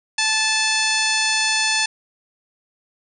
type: harmonic tone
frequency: 874 Hz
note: A5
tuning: 12 cents flat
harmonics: 1 / 2 / 3 / 4 / 5 / 6 / 7 / 8 / 10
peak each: -27 / -24 / -23 / -27 / -25 / -26 / -28 / -29 / -29 dBFS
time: 0.18-1.86 s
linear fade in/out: 5 ms
effects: none